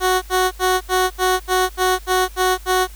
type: tone bursts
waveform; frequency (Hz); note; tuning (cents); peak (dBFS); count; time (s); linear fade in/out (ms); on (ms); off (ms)
15% pulse; 370; F#4; 0; -8; 10; 0-2.875; 50; 220; 75
effects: added 50 Hz sine -35 dBFS peak until 2.95 s + white hiss -45 dBFS RMS until 2.95 s